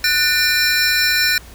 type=tone cluster; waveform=square; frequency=1478 / 1795 / 2397 / 4034 / 5380 Hz; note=F#6 / A6 / D7 / B7 / E8; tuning=-2 / +34 / +35 / +36 / +34 cents; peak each=-21 dBFS; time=0.04-1.38 s; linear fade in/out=2 ms; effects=added 60 Hz sine -40 dBFS peak until 1.54 s + pink hiss -42 dBFS RMS until 1.54 s